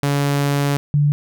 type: tone pair in turn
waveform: sawtooth / sine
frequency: 142.1 / 146.01 Hz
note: C#3 / D3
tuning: +43 / -10 cents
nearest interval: unison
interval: 47 cents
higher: second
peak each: -12 dBFS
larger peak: neither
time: 0.03-0.77 / 0.94-1.12 s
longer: first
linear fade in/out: 0 ms
effects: none